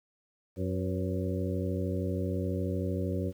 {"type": "harmonic tone with a mistuned harmonic", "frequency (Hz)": 92.5, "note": "F#2", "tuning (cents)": 0, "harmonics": [1, 2, 3, 4, 5, 6], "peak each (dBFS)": [-32, -35, -37, -38, -39, -40], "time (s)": [0.56, 3.33], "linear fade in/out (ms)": 50, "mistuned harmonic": 5, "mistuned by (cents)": 70, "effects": ["10-bit"]}